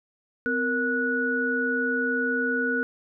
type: tone cluster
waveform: sine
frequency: 255.5 / 465.8 / 1469 Hz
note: C4 / A#4 / F#6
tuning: -41 / -1 / -13 cents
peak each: -28 / -29 / -25 dBFS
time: 0.46-2.83 s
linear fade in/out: 0 ms
effects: none